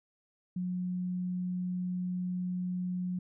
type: tone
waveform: sine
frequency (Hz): 180.9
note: F#3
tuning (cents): -39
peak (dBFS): -31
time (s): 0.56-3.19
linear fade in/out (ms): 5
effects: none